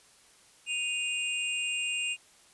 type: tone pair together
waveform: square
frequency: 2491 / 2796 Hz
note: D#7 / F7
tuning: +1 / +1 cents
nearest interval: major second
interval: 200 cents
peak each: -34 / -32 dBFS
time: 0.66-2.17 s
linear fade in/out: 50 ms
effects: white hiss -59 dBFS RMS until 2.53 s + resampled to 24000 Hz